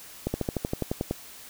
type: slowing click train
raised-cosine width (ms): 2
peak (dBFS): -13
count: 11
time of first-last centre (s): 0.27-1.11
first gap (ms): 70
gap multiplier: 1.04
effects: white hiss -46 dBFS RMS until 1.49 s